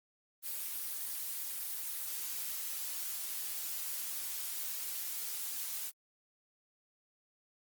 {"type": "noise", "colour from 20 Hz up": "blue", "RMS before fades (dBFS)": -39, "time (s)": [0.42, 5.92], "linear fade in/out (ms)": 50, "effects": ["Opus 24 kbps"]}